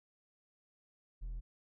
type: tone with hard clipping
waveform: sine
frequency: 41.2 Hz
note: E1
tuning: in tune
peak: -40 dBFS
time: 1.21-1.41 s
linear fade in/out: 20 ms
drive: 3 dB
effects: none